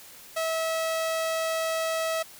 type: tone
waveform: sawtooth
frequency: 648 Hz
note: E5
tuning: 30 cents flat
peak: -22 dBFS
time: 0.36-2.23 s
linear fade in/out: 10 ms
effects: white hiss -48 dBFS RMS until 2.39 s